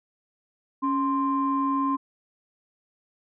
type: tone pair together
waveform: sine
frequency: 277.2 / 1046.5 Hz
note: C#4 / C6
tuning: 0 / 0 cents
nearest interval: octave + major seventh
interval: 2300 cents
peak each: -24 dBFS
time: 0.82-1.97 s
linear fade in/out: 20 ms
effects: tanh soft clip ceiling -14 dBFS